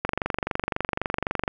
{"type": "click train", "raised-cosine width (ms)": 0.5, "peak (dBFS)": -9, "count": 35, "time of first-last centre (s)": [0.05, 1.479], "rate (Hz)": 23.8, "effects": []}